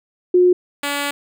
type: tone pair in turn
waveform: sine / 5% pulse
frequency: 360 / 285.7 Hz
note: F#4 / D4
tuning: -47 / -48 cents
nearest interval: major third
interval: 401 cents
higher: first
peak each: -9 dBFS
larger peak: neither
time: 0.34-0.53 / 0.83-1.11 s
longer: second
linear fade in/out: 5 ms
effects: none